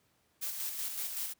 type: noise with tremolo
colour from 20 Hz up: blue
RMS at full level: -36 dBFS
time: 0.41-1.34 s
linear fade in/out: 20 ms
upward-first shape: square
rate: 5.3 Hz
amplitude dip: 40%
effects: pink hiss -72 dBFS RMS until 1.39 s + high-pass 80 Hz 12 dB/octave

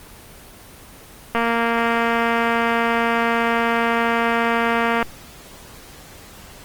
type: click train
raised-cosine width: 0.5 ms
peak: -5 dBFS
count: 854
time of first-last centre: 1.35-5.027 s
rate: 232 Hz
effects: pink hiss -42 dBFS RMS until 6.64 s + Opus 24 kbps

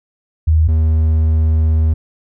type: tone pair in turn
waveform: sine / triangle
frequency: 79.1 / 79.1 Hz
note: D#2 / D#2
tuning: +29 / +29 cents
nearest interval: unison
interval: 0 cents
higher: neither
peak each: -8 dBFS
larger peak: neither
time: 0.47-0.68 / 0.68-1.94 s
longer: second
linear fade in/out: 10 ms
effects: none

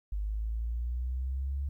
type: linear sweep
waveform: sine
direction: up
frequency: 50 to 70.6 Hz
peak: -30 dBFS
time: 0.12-1.69 s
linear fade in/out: 5 ms
effects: 12-bit

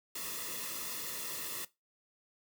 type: noise with comb filter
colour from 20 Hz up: white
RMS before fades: -40 dBFS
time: 0.15-1.65 s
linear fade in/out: 5 ms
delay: 1.3 ms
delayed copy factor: -0.75
effects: noise-tail reverb RT60 0.2 s tail -18 dB re dry

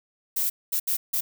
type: noise bursts at uneven times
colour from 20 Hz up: violet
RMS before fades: -25 dBFS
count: 4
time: 0.36-0.5 / 0.72-0.8 / 0.87-0.97 / 1.13-1.21 s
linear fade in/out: 10 ms
effects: none

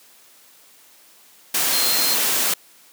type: tone in noise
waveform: sine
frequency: 4186 Hz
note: C8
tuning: in tune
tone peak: -22 dBFS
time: 1.73-2.15 s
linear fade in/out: 5 ms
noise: white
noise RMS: -20 dBFS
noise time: 1.54-2.54 s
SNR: -5 dB
effects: white hiss -51 dBFS RMS until 2.92 s + high-pass 200 Hz 12 dB/octave

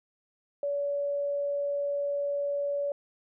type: tone with vibrato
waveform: sine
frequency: 570 Hz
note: C#5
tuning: 48 cents sharp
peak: -27 dBFS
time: 0.63-2.92 s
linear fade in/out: 2 ms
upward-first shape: triangle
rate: 20 Hz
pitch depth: 8 cents each way
effects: none

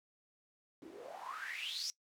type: noise with band-pass filter sweep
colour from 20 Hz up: white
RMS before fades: -44 dBFS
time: 0.82-1.9 s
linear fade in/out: 0 ms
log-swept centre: 290 to 5700 Hz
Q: 9.5
effects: noise-tail reverb RT60 0.1 s tail -21 dB re dry

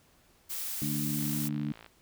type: noise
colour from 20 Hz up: blue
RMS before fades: -36 dBFS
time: 0.49-1.49 s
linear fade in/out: 20 ms
type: harmonic tone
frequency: 73.7 Hz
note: D2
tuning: 7 cents sharp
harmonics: 2 / 3 / 4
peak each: -34 / -34 / -36 dBFS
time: 0.82-1.72 s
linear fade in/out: 0 ms
type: click train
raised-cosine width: 0.3 ms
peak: -32 dBFS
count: 39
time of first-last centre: 1.19-1.863 s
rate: 56.5 Hz
effects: pink hiss -64 dBFS RMS until 2.01 s

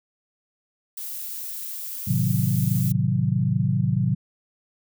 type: noise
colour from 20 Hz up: violet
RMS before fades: -33 dBFS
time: 0.97-2.92 s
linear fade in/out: 5 ms
type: chord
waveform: sine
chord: A diminished seventh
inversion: none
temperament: equal with one note detuned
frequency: 109.37 / 130.81 / 155.56 / 185 Hz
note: A2 / C3 / Eb3 / Gb3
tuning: -10 / 0 / 0 / 0 cents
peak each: -25 / -23 / -26 / -25 dBFS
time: 2.07-4.15 s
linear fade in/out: 10 ms
effects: none

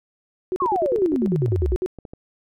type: tone bursts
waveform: sine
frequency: 368.5 Hz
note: F#4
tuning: 7 cents flat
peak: -20 dBFS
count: 14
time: 0.52-1.861 s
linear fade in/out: 0 ms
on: 41 ms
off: 59 ms
type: exponential sweep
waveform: sine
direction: down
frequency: 1147 to 56 Hz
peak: -19 dBFS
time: 0.6-1.76 s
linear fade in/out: 5 ms
type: clicks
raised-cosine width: 2 ms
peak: -24 dBFS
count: 8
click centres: 0.985 / 1.138 / 1.274 / 1.482 / 1.527 / 1.987 / 2.052 / 2.135 s
effects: none

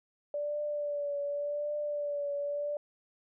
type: tone with vibrato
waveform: sine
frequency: 582 Hz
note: D5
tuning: 16 cents flat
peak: -31 dBFS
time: 0.34-2.77 s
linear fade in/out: 2 ms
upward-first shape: triangle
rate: 0.88 Hz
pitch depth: 36 cents each way
effects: none

